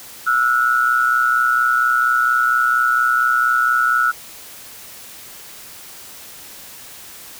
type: tone pair together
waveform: sine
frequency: 1325.7 / 1450 Hz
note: E6 / F#6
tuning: +9 / -35 cents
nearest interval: major second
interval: 156 cents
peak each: -16 dBFS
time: 0.26-4.12 s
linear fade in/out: 20 ms
effects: white hiss -38 dBFS RMS until 7.39 s